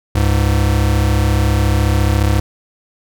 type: tone pair together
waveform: square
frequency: 68.9 / 103.23 Hz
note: C#2 / G#2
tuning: -10 / -10 cents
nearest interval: perfect fifth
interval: 700 cents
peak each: -15 dBFS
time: 0.15-2.4 s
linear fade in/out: 5 ms
effects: none